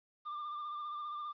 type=tone with vibrato; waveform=triangle; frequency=1192 Hz; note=D6; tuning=25 cents sharp; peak=-37 dBFS; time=0.25-1.33 s; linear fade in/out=20 ms; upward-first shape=sine; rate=15 Hz; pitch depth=29 cents each way; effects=resampled to 11025 Hz + 12-bit